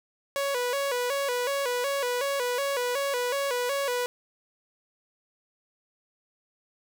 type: tone with vibrato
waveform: sawtooth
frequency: 523.3 Hz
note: C5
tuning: in tune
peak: -22 dBFS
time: 0.36-4.06 s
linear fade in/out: 0 ms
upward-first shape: square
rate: 2.7 Hz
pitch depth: 110 cents each way
effects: none